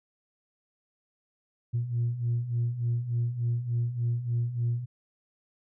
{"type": "beating tone pair", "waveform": "sine", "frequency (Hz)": [116.54, 119.94], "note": ["A#2", "A#2"], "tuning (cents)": [0, 50], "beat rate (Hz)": 3.4, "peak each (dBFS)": [-31, -26], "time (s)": [1.73, 4.86], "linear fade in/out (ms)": 20, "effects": ["tanh soft clip ceiling -21 dBFS"]}